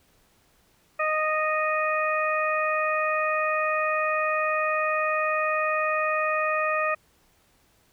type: harmonic tone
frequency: 620 Hz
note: D#5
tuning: 6 cents flat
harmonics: 1 / 2 / 3 / 4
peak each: -27 / -26 / -30 / -30 dBFS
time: 0.99-6.95 s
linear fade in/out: 10 ms
effects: pink hiss -63 dBFS RMS until 7.92 s